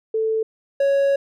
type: tone pair in turn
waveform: sine / triangle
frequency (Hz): 441.7 / 555.1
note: A4 / C#5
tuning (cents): +7 / +2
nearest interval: major third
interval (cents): 395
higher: second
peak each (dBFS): -18 / -13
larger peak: second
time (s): 0.14-0.43 / 0.8-1.16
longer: second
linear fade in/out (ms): 5
effects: none